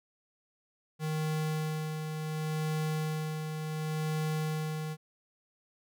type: tone with tremolo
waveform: square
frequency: 155.56 Hz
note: D#3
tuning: in tune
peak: -30 dBFS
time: 0.99-4.97 s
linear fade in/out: 50 ms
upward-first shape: sine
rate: 0.69 Hz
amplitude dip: 45%
effects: none